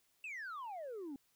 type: exponential sweep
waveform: sine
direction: down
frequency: 2715 to 261.6 Hz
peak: -40 dBFS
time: 0.24-1.16 s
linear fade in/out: 2 ms
effects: tanh soft clip ceiling -41 dBFS + white hiss -75 dBFS RMS until 1.35 s